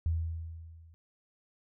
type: tone with level ramp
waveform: sine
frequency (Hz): 82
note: E2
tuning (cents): -9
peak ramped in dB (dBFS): -25 to -54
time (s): 0.06-0.94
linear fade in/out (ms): 0
effects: none